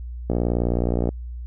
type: click train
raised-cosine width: 2 ms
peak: -9 dBFS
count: 48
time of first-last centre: 0.3-1.09 s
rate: 59.5 Hz
effects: added 60 Hz sine -30 dBFS peak until 1.46 s